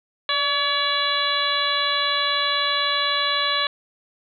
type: harmonic tone with a mistuned harmonic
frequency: 568 Hz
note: C#5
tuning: 42 cents sharp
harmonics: 1 / 2 / 3 / 4 / 5 / 6 / 7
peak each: -31 / -25 / -27 / -30 / -31 / -26 / -25 dBFS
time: 0.29-3.67 s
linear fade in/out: 2 ms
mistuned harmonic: 1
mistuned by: +47 cents
effects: none